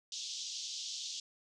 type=band-pass noise; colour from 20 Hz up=white; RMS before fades=-42 dBFS; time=0.12-1.2 s; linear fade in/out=2 ms; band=3100 to 6600 Hz; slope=48 dB/octave; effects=none